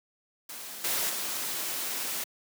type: noise with level steps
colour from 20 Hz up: white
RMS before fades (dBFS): -41 / -29 / -33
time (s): 0.49-2.24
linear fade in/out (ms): 5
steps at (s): 0.84 / 1.09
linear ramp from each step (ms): 5
effects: high-pass 200 Hz 12 dB/octave